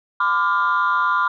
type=tone cluster; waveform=sine; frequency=1014 / 1182 / 1407 Hz; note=B5 / D6 / F6; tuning=+45 / +11 / +12 cents; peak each=-19 dBFS; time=0.2-1.28 s; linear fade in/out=5 ms; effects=tanh soft clip ceiling -11 dBFS